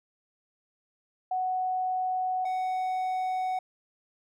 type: tone pair in turn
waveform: sine / triangle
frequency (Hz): 742 / 744.6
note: F#5 / F#5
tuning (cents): +5 / +11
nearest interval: unison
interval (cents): 6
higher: second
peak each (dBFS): -26 / -25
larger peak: second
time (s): 1.31-2.45 / 2.45-3.59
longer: neither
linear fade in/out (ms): 5
effects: none